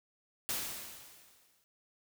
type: noise with exponential decay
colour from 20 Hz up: white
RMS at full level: -34 dBFS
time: 0.49-1.64 s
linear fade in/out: 0 ms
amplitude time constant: 250 ms
effects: none